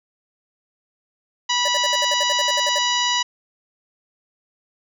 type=harmonic tone; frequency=978 Hz; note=B5; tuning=17 cents flat; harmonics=1 / 2 / 3 / 4 / 5 / 6 / 7; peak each=-23 / -26 / -23 / -25 / -29 / -29 / -32 dBFS; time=1.49-3.23 s; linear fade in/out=10 ms
type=tone bursts; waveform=square; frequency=587.3 Hz; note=D5; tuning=in tune; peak=-24 dBFS; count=13; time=1.65-2.786 s; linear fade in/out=5 ms; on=32 ms; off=60 ms
effects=none